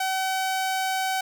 sawtooth tone, 760 Hz, F#5, 46 cents sharp, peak -20 dBFS, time 0-1.21 s, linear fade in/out 5 ms, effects none

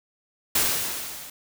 white noise with level ramp, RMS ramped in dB -20 to -41 dBFS, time 0.55-1.3 s, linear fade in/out 5 ms, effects none

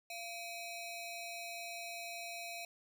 sawtooth ring-modulated tone, 1607 Hz, G6, 43 cents sharp, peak -36 dBFS, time 0.1-2.65 s, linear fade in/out 2 ms, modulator 919 Hz, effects none

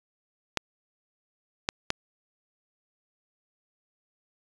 clicks, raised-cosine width 0.2 ms, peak -7 dBFS, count 3, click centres 0.573 / 1.689 / 1.904 s, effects resampled to 22050 Hz

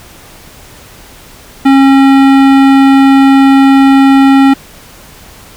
sine tone with hard clipping, 271.7 Hz, C#4, 35 cents flat, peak -4 dBFS, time 1.65-4.54 s, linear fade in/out 10 ms, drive 17 dB, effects pink hiss -35 dBFS RMS until 5.56 s

